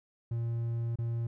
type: tone with dropouts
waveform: triangle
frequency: 116.5 Hz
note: A#2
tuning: 1 cent flat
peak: -28 dBFS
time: 0.31-1.27 s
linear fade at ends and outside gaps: 5 ms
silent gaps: 0.958-0.986 s
effects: none